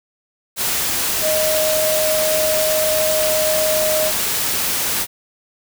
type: tone in noise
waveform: sine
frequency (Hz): 622.3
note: D#5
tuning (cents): 0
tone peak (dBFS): -17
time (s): 1.21-4.12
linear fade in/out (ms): 50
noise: white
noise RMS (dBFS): -20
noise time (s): 0.56-5.07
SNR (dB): 0
effects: none